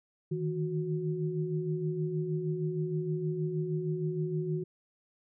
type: tone cluster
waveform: sine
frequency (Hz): 152.1 / 158.5 / 366.7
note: D#3 / D#3 / F#4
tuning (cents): -39 / +32 / -15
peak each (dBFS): -38 / -32 / -34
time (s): 0.31-4.64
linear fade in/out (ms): 10
effects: none